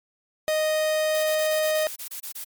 45% pulse tone, 621 Hz, D#5, 3 cents flat, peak -21 dBFS, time 0.48-1.87 s, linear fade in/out 0 ms
blue noise bursts, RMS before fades -35 dBFS, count 11, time 1.14-2.445 s, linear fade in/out 10 ms, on 95 ms, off 26 ms
effects MP3 96 kbps

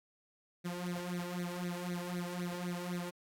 sawtooth tone with flanger, 176.8 Hz, F3, 22 cents sharp, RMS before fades -39 dBFS, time 0.64-3.11 s, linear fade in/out 20 ms, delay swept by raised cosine 0.48 to 2.18 ms, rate 3.9 Hz, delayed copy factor +0.85, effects AAC 64 kbps

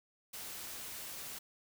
white noise, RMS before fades -45 dBFS, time 0.33-1.39 s, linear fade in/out 10 ms, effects none

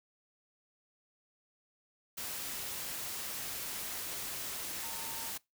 sine tone in noise, 910 Hz, A#5, 42 cents flat, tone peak -48 dBFS, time 4.83-5.31 s, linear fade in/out 10 ms, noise white, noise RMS -40 dBFS, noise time 2.17-5.38 s, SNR -11 dB, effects noise-tail reverb RT60 0.2 s tail -23 dB re dry

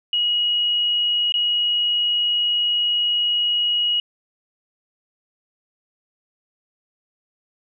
sine tone with dropouts, 2900 Hz, F#7, 35 cents flat, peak -17 dBFS, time 0.13-4 s, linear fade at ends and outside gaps 2 ms, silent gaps 1.322-1.34 s, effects none

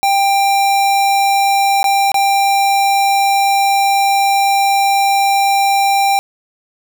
square tone with dropouts, 791 Hz, G5, 15 cents sharp, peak -11 dBFS, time 0.03-6.19 s, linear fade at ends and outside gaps 0 ms, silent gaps 1.83-1.842 / 2.118-2.143 s, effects none

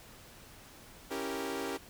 sawtooth chord, C# diminished seventh, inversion none, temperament equal, 277.2 / 329.6 / 392 / 466.2 Hz, C#4 / E4 / G4 / Bb4, 0 / 0 / 0 / 0 cents, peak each -36 / -39 / -35 / -37 dBFS, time 1.1-1.78 s, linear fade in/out 20 ms, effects pink hiss -54 dBFS RMS until 1.89 s

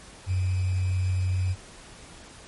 sine tone with sample-and-hold, 92.5 Hz, F#2, in tune, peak -22 dBFS, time 0.26-1.56 s, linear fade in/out 50 ms, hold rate 2450 Hz, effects pink hiss -47 dBFS RMS until 2.47 s + MP3 48 kbps

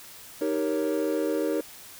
triangle chord, Eb dominant seventh, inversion none, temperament equal, 311.1 / 392 / 466.2 / 554.4 Hz, Eb4 / G4 / Bb4 / Db5, 0 / 0 / 0 / 0 cents, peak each -26 / -29 / -27 / -29 dBFS, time 0.41-1.61 s, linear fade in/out 5 ms, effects tanh soft clip ceiling -13 dBFS + white hiss -46 dBFS RMS until 1.99 s

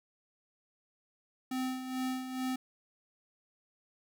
square tone with tremolo, 257.9 Hz, C4, 25 cents flat, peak -32 dBFS, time 1.51-2.56 s, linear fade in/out 5 ms, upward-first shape sine, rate 2.3 Hz, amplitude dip 60%, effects none

